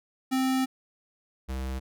square tone pair in turn, 261.6 / 65.4 Hz, C4 / C2, 0 / 0 cents, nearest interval 2 octaves, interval 2400 cents, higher first, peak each -24 / -31 dBFS, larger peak first, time 0.31-0.66 / 1.48-1.8 s, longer first, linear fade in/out 20 ms, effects none

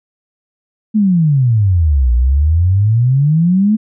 sine exponential two-way sweep, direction down then up, 222.2 to 58.27 to 222.2 Hz, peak -8 dBFS, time 0.94-3.77 s, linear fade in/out 20 ms, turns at 2.13 s, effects none

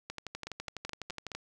two click trains, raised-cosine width 0.2 ms, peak -23 / -21 dBFS, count 5 / 16, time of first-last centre 0.47-1.317 / 0.1-1.35 s, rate 4.72 / 12 Hz, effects none

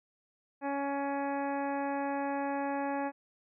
harmonic tone, 279.7 Hz, C#4, 16 cents sharp, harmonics 1 / 2 / 3 / 4 / 5 / 6 / 7 / 8 / 9, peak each -35 / -37 / -35 / -45 / -50 / -44 / -51 / -54 / -52 dBFS, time 0.61-3.12 s, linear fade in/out 50 ms, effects none

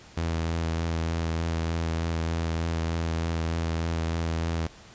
sawtooth tone with vibrato, 82.41 Hz, E2, in tune, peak -22 dBFS, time 0.17-4.67 s, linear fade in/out 5 ms, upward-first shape sine, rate 3.3 Hz, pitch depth 17 cents each way, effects pink hiss -50 dBFS RMS until 4.94 s + resampled to 16000 Hz

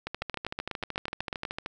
two click trains, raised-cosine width 0.3 ms, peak -17 / -16 dBFS, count 22 / 11, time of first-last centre 0.07-1.661 / 0.22-1.452 s, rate 13.2 / 8.12 Hz, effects none

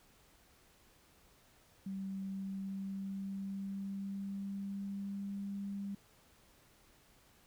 sine tone with pitch glide, 193.4 to 199.18 Hz, G3 to G3, -23 to +28 cents, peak -38 dBFS, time 1.86-5.95 s, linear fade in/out 5 ms, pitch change +51 cents, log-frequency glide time 2.28-5.38 s, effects pink hiss -66 dBFS RMS until 7.46 s

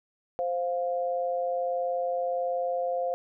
sine tone pair together, 522.4 / 701 Hz, C5 / F5, -3 / +6 cents, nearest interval perfect fourth, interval 509 cents, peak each -28 / -30 dBFS, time 0.39-3.14 s, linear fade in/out 0 ms, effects none

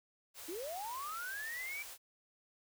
white band-stop noise, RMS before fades -49 dBFS, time 0.34-1.98 s, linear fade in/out 50 ms, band 100 to 400 Hz, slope 24 dB/octave
sine linear sweep, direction up, 306.2 to 2349 Hz, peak -40 dBFS, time 0.48-1.83 s, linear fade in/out 10 ms
effects none

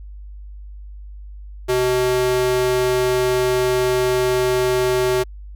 square tone with high-pass filter, 126 Hz, B2, 35 cents sharp, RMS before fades -18 dBFS, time 1.68-5.24 s, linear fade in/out 20 ms, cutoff 330 Hz, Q 2, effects added 50 Hz sine -33 dBFS peak until 5.55 s

